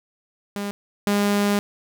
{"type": "tone pair in turn", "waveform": "sawtooth", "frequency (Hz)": [202.5, 203.7], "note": ["G#3", "G#3"], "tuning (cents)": [-43, -33], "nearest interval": "unison", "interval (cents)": 10, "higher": "second", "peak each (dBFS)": [-22, -14], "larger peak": "second", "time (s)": [[0.56, 0.71], [1.07, 1.59]], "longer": "second", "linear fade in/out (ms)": 0, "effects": []}